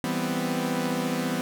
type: chord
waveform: sawtooth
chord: C major seventh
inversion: first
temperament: equal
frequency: 164.81 / 196 / 246.9 / 261.6 Hz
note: E3 / G3 / B3 / C4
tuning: 0 / 0 / 0 / 0 cents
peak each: -28 / -29 / -25 / -28 dBFS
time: 0.04-1.41 s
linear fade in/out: 0 ms
effects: none